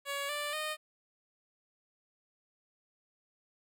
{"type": "tone with pitch steps", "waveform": "10% pulse", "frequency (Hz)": [562, 587.9, 615], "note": ["C#5", "D5", "D#5"], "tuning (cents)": [24, 2, -20], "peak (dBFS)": -26, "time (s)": [0.05, 0.77], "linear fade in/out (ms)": 50, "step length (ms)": 240, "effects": []}